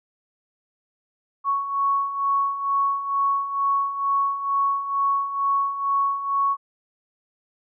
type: beating tone pair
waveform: sine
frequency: 1108.7 / 1110.9 Hz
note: C#6 / C#6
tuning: 0 / +3 cents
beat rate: 2.2 Hz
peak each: -27 / -21 dBFS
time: 1.44-6.57 s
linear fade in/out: 50 ms
effects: none